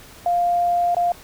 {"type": "tone with dropouts", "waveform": "sine", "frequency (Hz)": 700, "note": "F5", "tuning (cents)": 4, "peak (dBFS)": -16, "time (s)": [0.26, 1.12], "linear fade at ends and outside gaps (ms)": 2, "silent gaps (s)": [0.947, 0.967], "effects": ["pink hiss -44 dBFS RMS until 1.23 s"]}